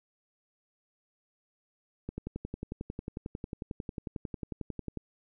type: click train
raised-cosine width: 3 ms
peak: -23 dBFS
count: 33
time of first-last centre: 2.09-4.973 s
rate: 11.1 Hz
effects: none